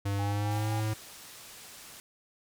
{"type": "tone with pitch glide", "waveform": "square", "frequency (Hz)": [100, 108.42], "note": ["G2", "A2"], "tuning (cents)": [35, -25], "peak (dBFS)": -29, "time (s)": [0.05, 0.94], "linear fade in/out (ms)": 10, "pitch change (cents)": 140, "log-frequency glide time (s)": [0.19, 0.71]}
{"type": "tone with tremolo", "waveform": "sine", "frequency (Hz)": 814, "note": "G#5", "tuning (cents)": -35, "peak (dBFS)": -36, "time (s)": [0.19, 0.8], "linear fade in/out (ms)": 2, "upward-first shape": "square", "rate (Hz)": 3.8, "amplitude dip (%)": 45}
{"type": "low-pass noise", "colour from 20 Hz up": "white", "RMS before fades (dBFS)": -49, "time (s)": [0.51, 2], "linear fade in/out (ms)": 0, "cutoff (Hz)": 11000, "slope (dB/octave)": 12}
{"effects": []}